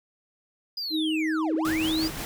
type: linear two-way sweep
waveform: triangle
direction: down then up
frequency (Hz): 4978 to 259.8 to 4978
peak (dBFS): -28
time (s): 0.77-2.08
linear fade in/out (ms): 5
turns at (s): 1.55
type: tone with pitch glide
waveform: sine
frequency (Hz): 313.7 to 317.9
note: D#4 to D#4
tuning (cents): +14 to +37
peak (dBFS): -24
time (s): 0.9-2.11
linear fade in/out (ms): 50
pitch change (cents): +23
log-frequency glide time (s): 1.1-1.54
type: noise with tremolo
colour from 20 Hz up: pink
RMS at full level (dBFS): -33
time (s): 1.65-2.25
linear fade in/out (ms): 0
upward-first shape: sine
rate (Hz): 5.7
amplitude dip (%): 40
effects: none